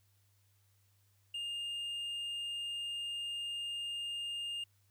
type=tone with hard clipping; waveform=sine; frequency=2820 Hz; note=F7; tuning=16 cents sharp; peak=-38 dBFS; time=1.34-4.64 s; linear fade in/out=5 ms; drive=3 dB; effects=added 99 Hz sine -69 dBFS peak until 4.9 s + white hiss -75 dBFS RMS until 4.9 s